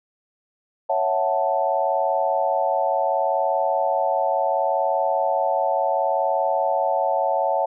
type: chord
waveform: sine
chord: F# minor seventh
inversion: second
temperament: equal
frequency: 554.4 / 659.3 / 740 / 880 Hz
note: C#5 / E5 / F#5 / A5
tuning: 0 / 0 / 0 / 0 cents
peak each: -24 dBFS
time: 0.89-7.66 s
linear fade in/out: 10 ms
effects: none